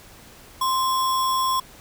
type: tone with sample-and-hold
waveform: sine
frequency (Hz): 1045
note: C6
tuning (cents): -2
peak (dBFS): -19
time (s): 0.61-1.6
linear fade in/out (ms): 5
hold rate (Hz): 4410
effects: pink hiss -47 dBFS RMS until 1.8 s